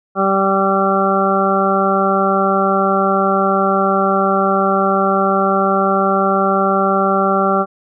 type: harmonic tone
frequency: 194.3 Hz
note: G3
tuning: 15 cents flat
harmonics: 1 / 2 / 3 / 4 / 6 / 7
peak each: -19 / -19 / -19 / -19 / -19 / -19 dBFS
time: 0.15-7.66 s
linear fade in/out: 50 ms
effects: none